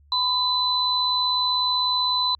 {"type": "tone pair together", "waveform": "sine", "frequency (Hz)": [1003, 4012], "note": ["B5", "B7"], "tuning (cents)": [26, 26], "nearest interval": "2 octaves", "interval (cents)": 2400, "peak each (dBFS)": [-24, -21], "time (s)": [0.12, 2.35], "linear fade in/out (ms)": 2, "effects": ["added 72 Hz sine -52 dBFS peak until 2.39 s", "AAC 48 kbps"]}